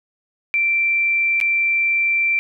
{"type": "tone with dropouts", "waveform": "sine", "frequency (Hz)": 2349, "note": "D7", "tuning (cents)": 0, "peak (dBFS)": -15, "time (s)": [0.54, 2.39], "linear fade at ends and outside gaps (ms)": 0, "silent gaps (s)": [1.402, 1.412], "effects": []}